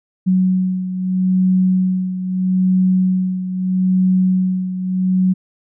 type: beating tone pair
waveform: sine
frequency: 185.3 / 186.08 Hz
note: F#3 / F#3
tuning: +3 / +10 cents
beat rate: 0.78 Hz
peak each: -14 / -20 dBFS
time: 0.26-5.34 s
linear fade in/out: 20 ms
effects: none